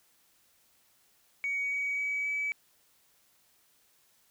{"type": "tone with pitch steps", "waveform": "sine", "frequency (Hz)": [2248, 2262, 2277, 2291], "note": ["C#7", "C#7", "C#7", "D7"], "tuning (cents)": [24, 34, 46, -44], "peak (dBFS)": -28, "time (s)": [1.44, 2.52], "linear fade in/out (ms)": 0, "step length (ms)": 270, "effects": ["tanh soft clip ceiling -25 dBFS", "white hiss -67 dBFS RMS until 4.3 s"]}